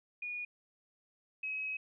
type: tone pair in turn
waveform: sine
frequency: 2450 / 2551 Hz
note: D#7 / D#7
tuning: -27 / +43 cents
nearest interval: minor second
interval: 70 cents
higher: second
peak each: -37 / -35 dBFS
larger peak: second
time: 0.22-0.45 / 1.43-1.77 s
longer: second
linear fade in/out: 5 ms
effects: none